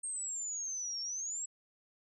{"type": "exponential two-way sweep", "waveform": "sine", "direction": "down then up", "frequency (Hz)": [8600, 5440, 7770], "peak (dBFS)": -36, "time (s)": [0.03, 1.46], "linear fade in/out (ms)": 10, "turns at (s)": 1.01, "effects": []}